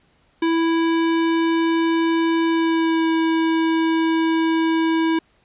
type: tone with pitch glide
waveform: square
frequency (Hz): 329.6 to 325.3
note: E4 to E4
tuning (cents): 0 to -23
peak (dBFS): -17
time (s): 0.42-5.19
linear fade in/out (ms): 5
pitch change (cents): -23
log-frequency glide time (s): 2.48-3.1
effects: pink hiss -60 dBFS RMS until 5.44 s + resampled to 8000 Hz